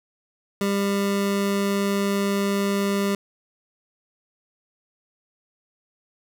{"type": "tone", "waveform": "25% pulse", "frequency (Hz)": 199.5, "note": "G3", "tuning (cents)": 31, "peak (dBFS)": -17, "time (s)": [0.61, 3.15], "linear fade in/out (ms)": 2, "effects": []}